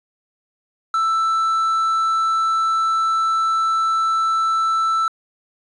triangle tone, 1325 Hz, E6, 9 cents sharp, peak -14 dBFS, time 0.94-5.08 s, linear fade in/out 2 ms, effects resampled to 22050 Hz + 8-bit

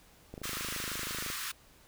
click train, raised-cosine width 2 ms, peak -29 dBFS, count 26, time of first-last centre 0.34-1.302 s, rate 26 Hz
pink high-pass noise, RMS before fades -38 dBFS, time 0.43-1.52 s, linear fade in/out 10 ms, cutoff 1100 Hz, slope 48 dB/octave
effects pink hiss -60 dBFS RMS until 1.87 s

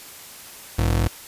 40% pulse ring-modulated tone, 81.3 Hz, E2, 23 cents flat, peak -14 dBFS, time 0.78-1.08 s, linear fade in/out 10 ms, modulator 21.8 Hz, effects white hiss -41 dBFS RMS until 1.27 s + resampled to 32000 Hz

